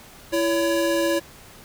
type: tone pair together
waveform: square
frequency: 334.8 / 563 Hz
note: E4 / C#5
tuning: +27 / +27 cents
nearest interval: major sixth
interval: 900 cents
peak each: -23 dBFS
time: 0.32-1.2 s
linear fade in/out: 20 ms
effects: pink hiss -46 dBFS RMS until 1.64 s